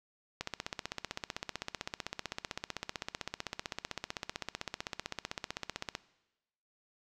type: click train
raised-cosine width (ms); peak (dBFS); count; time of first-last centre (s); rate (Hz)
0.2; -18; 88; 0.41-5.951; 15.7
effects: noise-tail reverb RT60 1.0 s tail -19 dB re dry